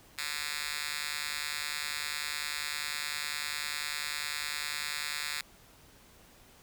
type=tone with high-pass filter; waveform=5% pulse; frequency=150 Hz; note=D3; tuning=37 cents sharp; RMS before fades=-36 dBFS; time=0.18-5.41 s; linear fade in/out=2 ms; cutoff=2600 Hz; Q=1.7; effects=pink hiss -58 dBFS RMS until 6.62 s